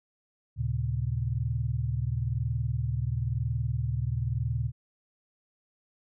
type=tone cluster; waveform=sine; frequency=75 / 114 / 135 Hz; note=D2 / A#2 / C#3; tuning=+37 / -38 / -45 cents; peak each=-33 / -29 / -32 dBFS; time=0.56-4.72 s; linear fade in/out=50 ms; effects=none